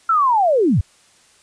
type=linear sweep; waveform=sine; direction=down; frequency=1370 to 64.2 Hz; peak=-12 dBFS; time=0.09-0.81 s; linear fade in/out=5 ms; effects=white hiss -53 dBFS RMS until 1.42 s + resampled to 22050 Hz